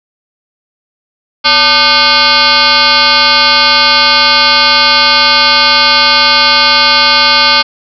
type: tone with frequency modulation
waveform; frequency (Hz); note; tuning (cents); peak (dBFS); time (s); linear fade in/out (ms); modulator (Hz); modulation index
sine; 2794; F7; 0; -4; 1.44-7.63; 20; 318; 6.3
effects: none